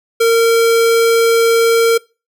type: tone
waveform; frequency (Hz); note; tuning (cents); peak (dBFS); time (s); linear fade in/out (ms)
square; 459.3; A#4; -26; -9; 0.2-1.98; 10
effects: noise-tail reverb RT60 0.3 s tail -24 dB re dry